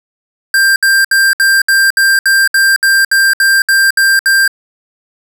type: tone bursts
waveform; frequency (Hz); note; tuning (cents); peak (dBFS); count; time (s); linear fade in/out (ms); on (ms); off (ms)
square; 1585; G6; +19; -7; 14; 0.54-4.478; 2; 220; 66
effects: none